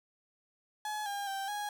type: tone with pitch steps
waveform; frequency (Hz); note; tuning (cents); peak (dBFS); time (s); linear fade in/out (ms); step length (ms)
35% pulse; 848 / 806 / 783 / 828; G#5 / G5 / G5 / G#5; +36 / +48 / -2 / -5; -33; 0.85-1.69; 2; 210
effects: none